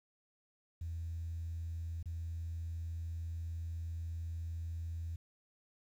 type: tone with dropouts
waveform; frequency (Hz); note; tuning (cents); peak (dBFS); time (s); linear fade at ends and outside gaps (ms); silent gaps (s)
sine; 83.1; E2; +15; -37; 0.81-5.16; 5; 2.028-2.057
effects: tanh soft clip ceiling -33 dBFS + 11-bit